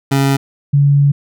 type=tone pair in turn; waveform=25% pulse / sine; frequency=137.4 / 142.08 Hz; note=C#3 / C#3; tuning=-15 / +43 cents; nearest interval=minor second; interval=58 cents; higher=second; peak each=-7 dBFS; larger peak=neither; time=0.11-0.37 / 0.73-1.12 s; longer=second; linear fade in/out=10 ms; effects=none